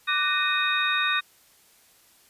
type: tone cluster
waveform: sine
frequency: 1172 / 1495 / 1847 / 2501 / 3719 Hz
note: D6 / F#6 / A#6 / D#7 / A#7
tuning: -4 / +17 / -16 / +8 / -5 cents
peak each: -28 dBFS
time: 0.07-1.21 s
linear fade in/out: 20 ms
effects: white hiss -58 dBFS RMS until 2.29 s + resampled to 32000 Hz